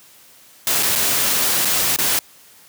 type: noise with dropouts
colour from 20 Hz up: white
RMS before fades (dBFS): -18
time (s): 0.67-2.19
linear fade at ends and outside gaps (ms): 1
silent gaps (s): 0.827-0.831 / 0.953-0.958 / 1.649-1.654 / 1.962-1.987
effects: white hiss -48 dBFS RMS until 2.68 s + high-pass 80 Hz 12 dB/octave